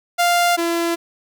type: tone pair in turn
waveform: sawtooth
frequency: 698 / 338.1 Hz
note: F5 / E4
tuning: -1 / +44 cents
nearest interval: octave + minor second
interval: 1255 cents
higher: first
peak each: -10 / -14 dBFS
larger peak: first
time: 0.18-0.57 / 0.57-0.96 s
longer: neither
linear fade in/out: 20 ms
effects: none